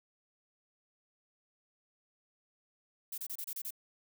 violet noise bursts, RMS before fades -40 dBFS, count 7, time 3.12-3.707 s, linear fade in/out 5 ms, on 59 ms, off 29 ms, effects none

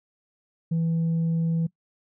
sine tone, 164.81 Hz, E3, in tune, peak -19 dBFS, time 0.71-1.67 s, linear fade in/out 10 ms, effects noise-tail reverb RT60 0.1 s tail -22 dB re dry + tanh soft clip ceiling -20 dBFS

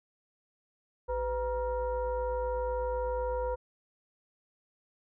sine tone with frequency modulation, 502 Hz, B4, 28 cents sharp, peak -29 dBFS, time 1.08-3.56 s, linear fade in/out 20 ms, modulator 446 Hz, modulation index 0.94, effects none

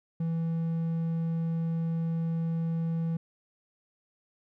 triangle tone, 164.81 Hz, E3, in tune, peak -25 dBFS, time 0.2-3.17 s, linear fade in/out 5 ms, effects none

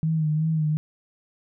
sine tone with vibrato, 156.5 Hz, D#3, 10 cents sharp, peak -20 dBFS, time 0.03-0.77 s, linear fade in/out 0 ms, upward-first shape sine, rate 2.7 Hz, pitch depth 47 cents each way, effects none

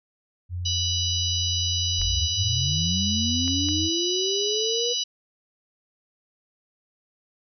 sine tone, 89 Hz, F2, 33 cents sharp, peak -27 dBFS, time 0.49-3.9 s, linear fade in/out 50 ms
harmonic tone, 984 Hz, B5, 7 cents flat, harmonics 3 / 4 / 5 / 6, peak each -28 / -29 / -30 / -31 dBFS, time 0.65-5.04 s, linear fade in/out 10 ms
sine linear sweep, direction up, 36.71 to 486.7 Hz, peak -26 dBFS, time 1.98-4.94 s, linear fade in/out 20 ms
clicks, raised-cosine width 0.3 ms, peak -23 dBFS, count 3, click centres 2.016 / 3.479 / 3.687 s
effects none

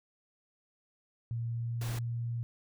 sine tone with pitch glide, 116.54 to 117.76 Hz, A#2 to A#2, 0 to +18 cents, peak -32 dBFS, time 1.31-2.43 s, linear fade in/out 0 ms, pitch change +18 cents, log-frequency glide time 1.47-1.84 s
pink noise, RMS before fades -43 dBFS, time 1.81-1.99 s, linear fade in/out 5 ms
effects none

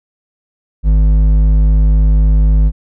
sine tone with hard clipping, 51.91 Hz, G#1, in tune, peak -8 dBFS, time 0.83-2.72 s, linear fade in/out 50 ms, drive 7 dB, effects none

